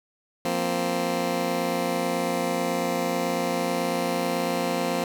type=chord; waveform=15% pulse; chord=F suspended fourth; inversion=none; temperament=just; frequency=174.61 / 232.8 / 261.9 Hz; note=F3 / Bb3 / C4; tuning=0 / -2 / +2 cents; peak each=-23 dBFS; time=0.45-5.04 s; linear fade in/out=2 ms; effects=none